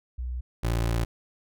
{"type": "tone pair in turn", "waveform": ["sine", "25% pulse"], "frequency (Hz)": [61.74, 57.42], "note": ["B1", "A#1"], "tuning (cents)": [0, -25], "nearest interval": "minor second", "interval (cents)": 125, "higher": "first", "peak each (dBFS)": [-29, -20], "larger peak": "second", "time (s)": [[0.18, 0.41], [0.63, 1.05]], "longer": "second", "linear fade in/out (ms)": 10, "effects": []}